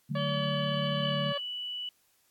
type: chord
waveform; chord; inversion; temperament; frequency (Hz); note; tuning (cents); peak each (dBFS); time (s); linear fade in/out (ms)
sine; D major; none; equal; 146.83 / 185 / 220; D3 / F#3 / A3; 0 / 0 / 0; -32 / -37 / -37; 0.09-1.33; 20
type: harmonic tone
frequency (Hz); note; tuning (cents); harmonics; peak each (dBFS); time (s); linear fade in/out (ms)
570; C#5; +48; 1 / 2 / 3 / 4 / 5 / 6 / 7 / 8; -33 / -37 / -41 / -48 / -48 / -49 / -54 / -52; 0.15-1.38; 5
type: tone with pitch glide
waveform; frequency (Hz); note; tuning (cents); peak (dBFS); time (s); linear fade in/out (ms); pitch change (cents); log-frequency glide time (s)
sine; 3068 to 3015; G7 to F#7; -38 to +32; -35; 0.16-1.14; 50; -30; 0.3-0.42
type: tone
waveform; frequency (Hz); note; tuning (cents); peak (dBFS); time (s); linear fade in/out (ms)
sine; 2960; F#7; 0; -34; 1.03-1.89; 2
effects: white hiss -69 dBFS RMS until 2.3 s + AAC 64 kbps